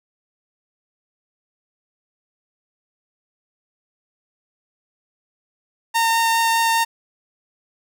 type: tone with vibrato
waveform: sawtooth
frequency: 914 Hz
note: A#5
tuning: 34 cents flat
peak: -12 dBFS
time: 5.94-6.85 s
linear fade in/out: 20 ms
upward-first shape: triangle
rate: 4.9 Hz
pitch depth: 9 cents each way
effects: none

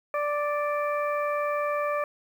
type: harmonic tone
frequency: 587 Hz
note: D5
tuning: 1 cent flat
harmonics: 1 / 2 / 3 / 4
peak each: -27 / -29 / -37 / -38 dBFS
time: 0.14-2.04 s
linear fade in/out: 2 ms
effects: 9-bit

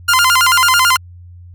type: tone with vibrato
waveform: sawtooth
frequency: 1204 Hz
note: D6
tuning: 43 cents sharp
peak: -5 dBFS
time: 0.08-0.97 s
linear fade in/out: 10 ms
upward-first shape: square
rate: 9.1 Hz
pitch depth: 270 cents each way
effects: added 88 Hz sine -34 dBFS peak until 1.54 s

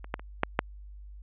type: clicks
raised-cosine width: 0.5 ms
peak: -28 / -14 / -28 / -8 / -7 dBFS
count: 5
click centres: 0.044 / 0.141 / 0.195 / 0.434 / 0.591 s
effects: added 50 Hz sine -43 dBFS peak until 1.22 s + resampled to 8000 Hz

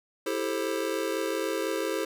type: chord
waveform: square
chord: A minor seventh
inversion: second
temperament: just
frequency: 330 / 396 / 440 / 528 Hz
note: E4 / G4 / A4 / C5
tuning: +2 / +18 / 0 / +16 cents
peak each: -34 dBFS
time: 0.26-2.05 s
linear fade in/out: 5 ms
effects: none

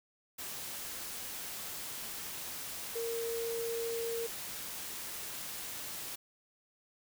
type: tone in noise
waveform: sine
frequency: 462 Hz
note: A#4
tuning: 16 cents flat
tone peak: -34 dBFS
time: 2.95-4.27 s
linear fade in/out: 10 ms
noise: white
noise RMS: -42 dBFS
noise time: 0.38-6.16 s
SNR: +5 dB
effects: none

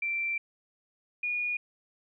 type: tone pair in turn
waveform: sine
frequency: 2349 / 2444 Hz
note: D7 / D#7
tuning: 0 / -32 cents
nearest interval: minor second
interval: 68 cents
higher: second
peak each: -28 dBFS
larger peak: neither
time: 0.02-0.38 / 1.23-1.57 s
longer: first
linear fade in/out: 5 ms
effects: none

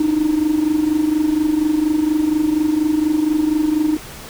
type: tone with amplitude modulation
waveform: sine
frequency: 307.3 Hz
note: D#4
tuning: 21 cents flat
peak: -9 dBFS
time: 0-3.97 s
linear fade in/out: 5 ms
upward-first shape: sine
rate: 24.2 Hz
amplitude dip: 75%
effects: tanh soft clip ceiling -10 dBFS + pink hiss -35 dBFS RMS until 4.29 s

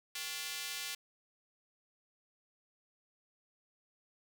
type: tone with high-pass filter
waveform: square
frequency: 158 Hz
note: D#3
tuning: 27 cents sharp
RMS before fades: -41 dBFS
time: 0.15-0.95 s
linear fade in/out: 5 ms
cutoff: 2800 Hz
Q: 0.94
effects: none

